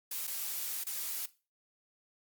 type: noise with dropouts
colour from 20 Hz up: blue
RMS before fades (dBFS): -37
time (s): 0.11-1.26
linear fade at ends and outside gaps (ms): 5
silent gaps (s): 0.27-0.275 / 0.839-0.866
effects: noise-tail reverb RT60 0.3 s tail -17 dB re dry + Opus 48 kbps